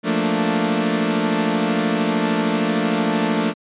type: chord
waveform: sawtooth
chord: Bb major seventh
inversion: second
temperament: equal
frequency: 174.61 / 220 / 233.1 / 293.7 Hz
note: F3 / A3 / Bb3 / D4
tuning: 0 / 0 / 0 / 0 cents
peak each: -21 / -17 / -20 / -20 dBFS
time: 0.03-3.54 s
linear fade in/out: 50 ms
effects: resampled to 8000 Hz